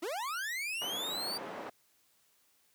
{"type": "linear sweep", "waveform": "40% pulse", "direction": "up", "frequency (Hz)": [293.7, 4699], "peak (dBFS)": -34, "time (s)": [0.02, 1.38], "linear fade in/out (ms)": 10}
{"type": "band-pass noise", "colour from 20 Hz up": "white", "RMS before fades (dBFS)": -43, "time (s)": [0.81, 1.7], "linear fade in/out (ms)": 10, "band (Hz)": [260, 970], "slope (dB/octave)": 12}
{"effects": ["white hiss -70 dBFS RMS until 2.74 s", "high-pass 60 Hz 12 dB/octave"]}